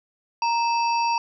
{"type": "harmonic tone with a mistuned harmonic", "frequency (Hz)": 932.3, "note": "A#5", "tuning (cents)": 0, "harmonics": [1, 3, 5, 6], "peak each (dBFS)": [-20, -30, -34, -36], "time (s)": [0.42, 1.18], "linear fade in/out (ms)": 2, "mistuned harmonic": 3, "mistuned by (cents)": -110, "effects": []}